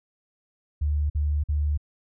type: tone bursts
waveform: sine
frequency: 74 Hz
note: D2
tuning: 14 cents sharp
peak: -21 dBFS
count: 3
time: 0.81-1.776 s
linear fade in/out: 10 ms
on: 290 ms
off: 48 ms
effects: none